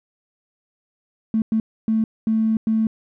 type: tone bursts at uneven times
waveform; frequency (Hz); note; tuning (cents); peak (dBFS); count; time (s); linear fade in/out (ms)
triangle; 221; A3; +8; -12; 5; 1.34-1.42 / 1.52-1.6 / 1.88-2.04 / 2.27-2.57 / 2.67-2.87; 2
effects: tanh soft clip ceiling -14 dBFS